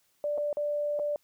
sine tone with dropouts, 588 Hz, D5, 2 cents sharp, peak -27 dBFS, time 0.24-1.16 s, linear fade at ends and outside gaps 1 ms, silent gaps 0.377-0.381 / 0.529-0.57 / 0.991-0.996 s, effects white hiss -70 dBFS RMS until 1.23 s

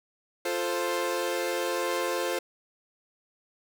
sawtooth chord, F major, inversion none, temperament equal, 349.2 / 440 / 523.3 Hz, F4 / A4 / C5, 0 / 0 / 0 cents, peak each -28 / -30 / -26 dBFS, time 0.45-2.39 s, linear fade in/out 5 ms, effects none

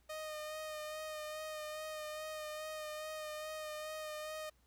sawtooth tone with vibrato, 616 Hz, D#5, 17 cents flat, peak -38 dBFS, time 0.09-4.5 s, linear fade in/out 10 ms, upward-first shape sine, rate 2.4 Hz, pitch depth 22 cents each way, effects added 60 Hz sine -70 dBFS peak until 4.66 s + pink hiss -75 dBFS RMS until 4.66 s

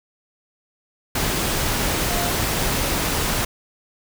sine tone in noise, 698.5 Hz, F5, in tune, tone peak -27 dBFS, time 2.1-2.3 s, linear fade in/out 5 ms, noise pink, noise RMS -22 dBFS, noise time 1.15-3.45 s, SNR -8 dB, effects none

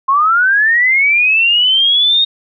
sine linear sweep, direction up, 1051 to 3729 Hz, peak -8 dBFS, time 0.08-2.25 s, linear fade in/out 10 ms, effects none

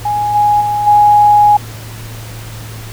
sine tone with level steps, 830.6 Hz, G#5, in tune, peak -12 / -7 / -12 / -4 dBFS, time 0.05-1.57 s, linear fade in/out 5 ms, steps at 0.34 / 0.6 / 0.86 s, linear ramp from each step 20 ms, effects added 111 Hz sine -27 dBFS peak until 2.92 s + pink hiss -32 dBFS RMS until 2.92 s

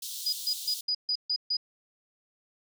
pink high-pass noise, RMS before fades -38 dBFS, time 0.02-0.81 s, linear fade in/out 5 ms, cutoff 3400 Hz, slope 48 dB/octave
sine tone bursts, 4936 Hz, D#8, 15 cents flat, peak -25 dBFS, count 7, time 0.26-1.569 s, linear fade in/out 5 ms, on 67 ms, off 140 ms
effects none

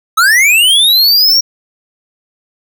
square linear sweep, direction up, 1251 to 5650 Hz, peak -6 dBFS, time 0.17-1.41 s, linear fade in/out 10 ms, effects none

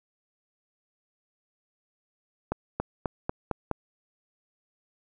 accelerating click train, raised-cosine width 1 ms, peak -13 dBFS, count 6, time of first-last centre 2.52-3.713 s, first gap 280 ms, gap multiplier 0.92, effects none

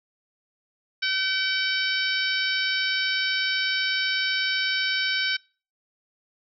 harmonic tone, 764 Hz, G5, 45 cents flat, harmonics 2 / 3 / 4 / 5 / 6 / 7, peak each -27 / -29 / -30 / -31 / -32 / -32 dBFS, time 1.02-5.37 s, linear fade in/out 10 ms, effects noise-tail reverb RT60 0.4 s tail -26 dB re dry

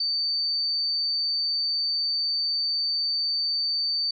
sine tone, 4578 Hz, D8, 45 cents flat, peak -23 dBFS, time 0-4.11 s, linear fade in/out 5 ms, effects none

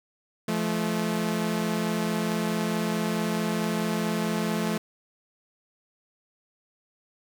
sawtooth tone pair together, 171.6 / 216.2 Hz, F3 / A3, -30 / -30 cents, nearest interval major third, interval 400 cents, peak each -25 / -23 dBFS, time 0.48-4.78 s, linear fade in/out 5 ms, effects 10-bit

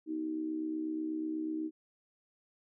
sine tone with amplitude modulation, 313.9 Hz, D#4, 15 cents sharp, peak -30 dBFS, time 0.06-1.71 s, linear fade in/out 50 ms, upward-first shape sine, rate 68.2 Hz, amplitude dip 65%, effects none

